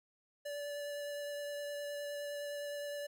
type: tone with vibrato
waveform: square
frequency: 579 Hz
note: D5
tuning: 25 cents flat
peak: -40 dBFS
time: 0.45-3.07 s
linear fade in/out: 10 ms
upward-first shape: triangle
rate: 9.7 Hz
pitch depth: 12 cents each way
effects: none

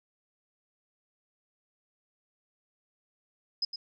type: tone with echo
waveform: sine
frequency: 5060 Hz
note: D#8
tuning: 28 cents sharp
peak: -26 dBFS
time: 3.62-3.65 s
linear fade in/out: 5 ms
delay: 110 ms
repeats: 1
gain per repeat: -9 dB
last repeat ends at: 3.76 s
effects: none

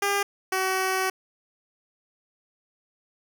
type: tone pair in turn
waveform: 10% pulse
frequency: 401.9 / 377.5 Hz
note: G4 / F#4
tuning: +43 / +35 cents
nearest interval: minor second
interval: 108 cents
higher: first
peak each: -14 / -15 dBFS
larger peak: first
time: 0.02-0.23 / 0.52-1.1 s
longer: second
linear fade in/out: 5 ms
effects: none

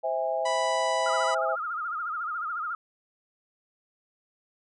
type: chord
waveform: sine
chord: C augmented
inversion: none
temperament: just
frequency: 523.3 / 654.1 / 817.6 Hz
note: C5 / E5 / G#5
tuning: 0 / -14 / -27 cents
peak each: -31 / -28 / -31 dBFS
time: 0.03-1.56 s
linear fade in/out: 20 ms
type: harmonic tone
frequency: 987.8 Hz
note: B5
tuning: in tune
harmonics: 1 / 2 / 3 / 4 / 5 / 6 / 7 / 8 / 9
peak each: -29 / -35 / -39 / -41 / -43 / -45 / -46 / -47 / -48 dBFS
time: 0.45-1.35 s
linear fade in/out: 10 ms
type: tone with vibrato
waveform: sine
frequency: 1318.5 Hz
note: E6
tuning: in tune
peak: -29 dBFS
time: 1.06-2.75 s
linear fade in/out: 2 ms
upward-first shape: sine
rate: 14 Hz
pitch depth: 130 cents each way
effects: none

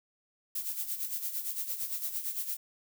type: noise with tremolo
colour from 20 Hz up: violet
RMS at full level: -33 dBFS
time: 0.55-2.57 s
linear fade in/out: 5 ms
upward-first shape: sine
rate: 8.8 Hz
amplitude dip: 65%
effects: none

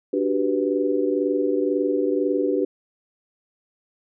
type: chord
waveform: sine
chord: G major seventh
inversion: second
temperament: equal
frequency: 293.7 / 370 / 392 / 493.9 Hz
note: D4 / F#4 / G4 / B4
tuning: 0 / 0 / 0 / 0 cents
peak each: -24 / -26 / -24 / -25 dBFS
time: 0.13-2.65 s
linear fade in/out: 5 ms
effects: none

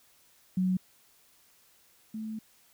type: tone pair in turn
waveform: sine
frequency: 185 / 218.8 Hz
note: F#3 / A3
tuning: 0 / -9 cents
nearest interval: minor third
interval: 291 cents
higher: second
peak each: -24 / -34 dBFS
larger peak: first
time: 0.57-0.77 / 2.14-2.39 s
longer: second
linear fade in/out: 5 ms
effects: white hiss -63 dBFS RMS until 2.73 s

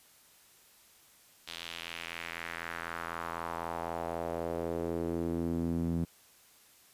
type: tone with band-pass filter sweep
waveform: sawtooth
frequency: 84 Hz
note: E2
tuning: 33 cents sharp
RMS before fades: -36 dBFS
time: 1.47-6.05 s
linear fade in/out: 10 ms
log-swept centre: 3700 to 200 Hz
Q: 2.1
effects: white hiss -61 dBFS RMS until 6.93 s + resampled to 32000 Hz

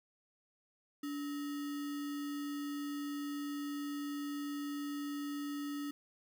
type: tone with sample-and-hold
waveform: sine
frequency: 288.5 Hz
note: D4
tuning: 31 cents flat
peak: -37 dBFS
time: 1.03-5.91 s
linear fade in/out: 5 ms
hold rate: 1575 Hz
effects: none

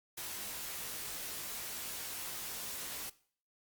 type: noise with comb filter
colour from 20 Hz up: white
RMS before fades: -42 dBFS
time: 0.17-3.1 s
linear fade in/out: 10 ms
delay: 18 ms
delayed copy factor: -0.7
effects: noise-tail reverb RT60 0.5 s tail -19 dB re dry + Opus 48 kbps

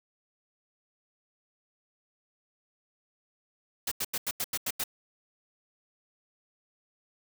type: noise bursts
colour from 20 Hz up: white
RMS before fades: -31 dBFS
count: 8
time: 3.87-4.839 s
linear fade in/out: 5 ms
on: 45 ms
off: 87 ms
effects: none

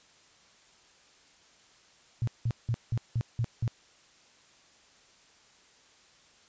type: tone bursts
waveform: sine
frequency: 116.54 Hz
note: A#2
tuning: in tune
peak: -25 dBFS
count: 7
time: 2.22-3.678 s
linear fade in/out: 0 ms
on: 54 ms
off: 180 ms
effects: white hiss -60 dBFS RMS until 6.48 s + resampled to 16000 Hz

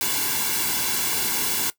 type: noise with comb filter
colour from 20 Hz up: white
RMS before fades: -24 dBFS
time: 0.01-1.7 s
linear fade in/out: 0 ms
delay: 1.6 ms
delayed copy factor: -0.7
effects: noise-tail reverb RT60 0.1 s tail -18 dB re dry

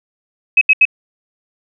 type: tone bursts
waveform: sine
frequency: 2552 Hz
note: D#7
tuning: 43 cents sharp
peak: -5 dBFS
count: 3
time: 0.57-0.853 s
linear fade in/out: 5 ms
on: 43 ms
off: 77 ms
effects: none

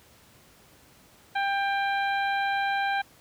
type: harmonic tone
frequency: 793 Hz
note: G5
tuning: 20 cents sharp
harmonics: 1 / 2 / 3 / 4 / 5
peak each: -26 / -29 / -35 / -41 / -41 dBFS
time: 1.35-3.02 s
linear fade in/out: 10 ms
effects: pink hiss -56 dBFS RMS until 3.2 s + high-pass 60 Hz 12 dB/octave

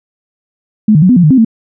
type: tone with pitch steps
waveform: sine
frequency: 213.8 / 152.3 / 183.8 / 249.8 / 176.5 / 152.1 / 262.8 / 224.3 Hz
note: A3 / D#3 / F#3 / B3 / F3 / D#3 / C4 / A3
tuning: -49 / -37 / -11 / +20 / +19 / -39 / +8 / +34 cents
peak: -3 dBFS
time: 0.88-1.448 s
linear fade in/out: 5 ms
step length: 71 ms
effects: none

